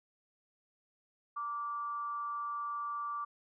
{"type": "tone with amplitude modulation", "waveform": "sine", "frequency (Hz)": 1166, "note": "D6", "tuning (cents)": -13, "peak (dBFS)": -33, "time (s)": [1.36, 3.25], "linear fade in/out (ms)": 10, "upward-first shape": "sine", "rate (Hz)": 245, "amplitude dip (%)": 45, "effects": []}